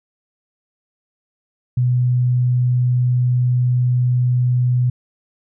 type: tone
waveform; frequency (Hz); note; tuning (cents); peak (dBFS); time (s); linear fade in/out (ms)
sine; 124.3; B2; +12; -13; 1.77-4.9; 5
effects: none